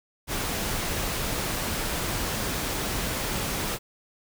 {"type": "noise", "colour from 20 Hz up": "pink", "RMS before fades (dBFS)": -29, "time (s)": [0.27, 3.79], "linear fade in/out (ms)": 50, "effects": []}